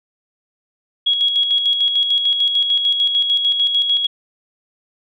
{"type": "tone with tremolo", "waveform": "sine", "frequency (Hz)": 3322, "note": "G#7", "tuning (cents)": 0, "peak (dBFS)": -12, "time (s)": [1.06, 4.07], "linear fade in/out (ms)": 10, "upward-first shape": "square", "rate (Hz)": 6.7, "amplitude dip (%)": 45, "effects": []}